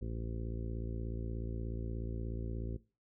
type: harmonic tone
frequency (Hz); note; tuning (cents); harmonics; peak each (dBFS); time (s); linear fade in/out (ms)
56.7; A#1; -47; 1 / 2 / 3 / 4 / 5 / 6 / 7 / 8 / 9; -39 / -42 / -52 / -46 / -52 / -50 / -51 / -59 / -56; 0.01-2.77; 10
effects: noise-tail reverb RT60 0.3 s tail -18 dB re dry